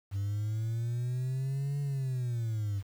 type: linear two-way sweep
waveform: sine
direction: up then down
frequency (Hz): 97.2 to 143.4 to 97.2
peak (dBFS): -27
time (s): 0.11-2.83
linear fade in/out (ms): 50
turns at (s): 1.8
effects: tanh soft clip ceiling -29 dBFS + 9-bit